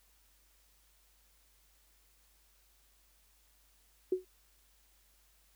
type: tone with exponential decay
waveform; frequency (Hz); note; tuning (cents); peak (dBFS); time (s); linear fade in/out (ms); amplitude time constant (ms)
sine; 370; F#4; 0; -24; 4.12-4.25; 5; 28
effects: added 50 Hz sine -69 dBFS peak until 5.55 s + white hiss -69 dBFS RMS until 5.55 s